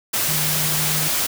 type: tone in noise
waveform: sine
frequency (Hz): 153.9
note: D#3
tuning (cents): -19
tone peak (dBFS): -26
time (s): 0.28-1.09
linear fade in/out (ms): 10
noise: white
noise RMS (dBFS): -21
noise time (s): 0.13-1.27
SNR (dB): -8
effects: none